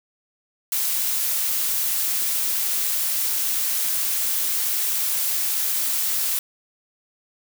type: noise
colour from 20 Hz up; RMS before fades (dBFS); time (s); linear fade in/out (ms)
blue; -23; 0.72-6.39; 2
effects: none